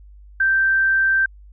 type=tone; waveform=sine; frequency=1565 Hz; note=G6; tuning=3 cents flat; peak=-14 dBFS; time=0.4-1.26 s; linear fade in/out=5 ms; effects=added 50 Hz sine -41 dBFS peak until 1.52 s